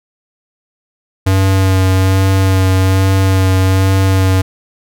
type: tone with vibrato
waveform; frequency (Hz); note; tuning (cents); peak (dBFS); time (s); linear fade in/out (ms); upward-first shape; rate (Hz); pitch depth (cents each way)
square; 95.1; F#2; +48; -9; 1.26-4.42; 10; sine; 1.2; 17
effects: none